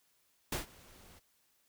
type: noise with ADSR envelope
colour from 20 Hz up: pink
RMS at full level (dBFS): -34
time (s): 0.52-1.2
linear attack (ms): 5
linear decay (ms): 130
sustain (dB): -24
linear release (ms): 23
effects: white hiss -73 dBFS RMS until 1.68 s